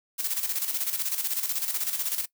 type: noise with tremolo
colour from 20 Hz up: blue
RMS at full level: -27 dBFS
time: 0.18-2.26 s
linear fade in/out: 20 ms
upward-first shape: square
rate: 16 Hz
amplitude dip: 60%
effects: noise-tail reverb RT60 0.1 s tail -20 dB re dry